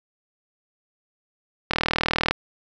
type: click train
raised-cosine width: 0.3 ms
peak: -4 dBFS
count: 25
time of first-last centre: 1.71-2.31 s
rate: 40 Hz
effects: none